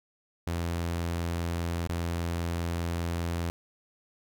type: tone with dropouts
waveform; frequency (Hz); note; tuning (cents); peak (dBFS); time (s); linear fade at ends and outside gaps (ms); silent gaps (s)
sawtooth; 85; F2; -46; -25; 0.47-3.5; 0; 1.873-1.893
effects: none